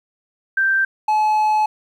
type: tone pair in turn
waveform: sine / triangle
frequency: 1568 / 856.4 Hz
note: G6 / A5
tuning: 0 / -47 cents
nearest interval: minor seventh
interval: 1047 cents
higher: first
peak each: -14 / -12 dBFS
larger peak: second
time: 0.57-0.85 / 1.08-1.66 s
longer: second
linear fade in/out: 5 ms
effects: 9-bit